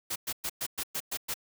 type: noise bursts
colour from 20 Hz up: white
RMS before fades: -33 dBFS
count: 8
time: 0.1-1.342 s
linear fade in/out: 10 ms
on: 59 ms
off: 110 ms
effects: none